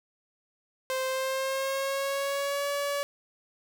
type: tone with pitch glide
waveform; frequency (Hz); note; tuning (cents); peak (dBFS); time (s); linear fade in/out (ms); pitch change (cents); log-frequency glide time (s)
sawtooth; 522 to 569.2; C5 to C#5; -4 to +46; -24; 0.9-3.03; 0; +150; 1.07-2.69
effects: none